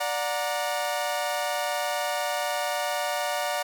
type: chord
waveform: sawtooth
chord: D augmented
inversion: none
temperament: equal with one note detuned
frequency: 587.3 / 728.1 / 932.3 Hz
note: D5 / F#5 / A#5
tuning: 0 / -28 / 0 cents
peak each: -26 / -26 / -29 dBFS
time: 0-3.63 s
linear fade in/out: 10 ms
effects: none